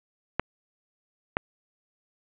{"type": "clicks", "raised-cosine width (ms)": 0.5, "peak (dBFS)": -8, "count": 2, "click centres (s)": [0.396, 1.369], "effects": ["resampled to 8000 Hz", "8-bit"]}